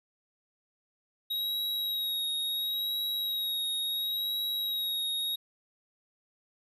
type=tone with vibrato; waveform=square; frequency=3806 Hz; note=A#7; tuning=35 cents sharp; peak=-30 dBFS; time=1.3-5.36 s; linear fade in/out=10 ms; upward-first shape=sine; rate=0.72 Hz; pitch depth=26 cents each way; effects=none